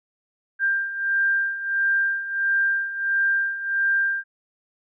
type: beating tone pair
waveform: sine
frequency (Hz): 1588 / 1589.5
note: G6 / G6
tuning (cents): +22 / +24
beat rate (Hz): 1.5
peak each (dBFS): -26 / -21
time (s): 0.59-4.24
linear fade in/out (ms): 50
effects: none